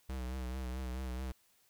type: tone with vibrato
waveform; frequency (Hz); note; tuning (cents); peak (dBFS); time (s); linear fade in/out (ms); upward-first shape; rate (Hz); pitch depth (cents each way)
square; 63.8; C2; -43; -38; 0.09-1.32; 5; triangle; 4.6; 65
effects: white hiss -70 dBFS RMS until 1.69 s